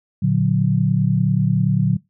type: chord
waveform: sine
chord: Bb augmented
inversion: none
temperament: equal with one note detuned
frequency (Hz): 116.54 / 146.83 / 184.14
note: Bb2 / D3 / F#3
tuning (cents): 0 / 0 / -8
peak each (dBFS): -20 / -18 / -18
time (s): 0.22-1.97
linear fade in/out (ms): 10
effects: noise-tail reverb RT60 0.2 s tail -23 dB re dry